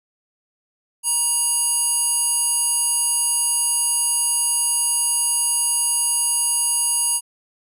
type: tone with band-pass filter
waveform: square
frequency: 950 Hz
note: A#5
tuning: 33 cents sharp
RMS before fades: -20 dBFS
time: 1.03-7.21 s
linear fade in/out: 50 ms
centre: 10000 Hz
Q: 6.9
effects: none